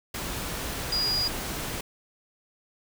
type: tone in noise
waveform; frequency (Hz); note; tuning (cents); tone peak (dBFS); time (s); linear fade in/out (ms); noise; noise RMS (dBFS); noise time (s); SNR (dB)
sine; 4880; D#8; -34; -24; 0.92-1.28; 5; pink; -33; 0.14-1.81; +6
effects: none